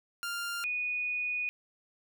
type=tone pair in turn; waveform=sawtooth / sine; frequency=1396.9 / 2475 Hz; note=F6 / D#7; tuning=0 / -10 cents; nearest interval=minor seventh; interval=990 cents; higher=second; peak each=-30 / -30 dBFS; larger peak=neither; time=0.23-0.64 / 0.64-1.49 s; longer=second; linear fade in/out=0 ms; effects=none